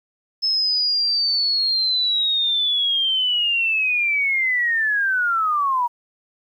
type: linear sweep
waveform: sine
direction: down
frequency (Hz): 5230 to 940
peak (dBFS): -17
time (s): 0.42-5.88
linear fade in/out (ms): 20
effects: 9-bit